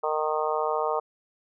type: harmonic tone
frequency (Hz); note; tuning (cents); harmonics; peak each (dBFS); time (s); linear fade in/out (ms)
154.2; D#3; -15; 3 / 4 / 5 / 6 / 7 / 8; -29 / -30 / -31 / -32 / -32 / -33; 0.03-1; 10
effects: none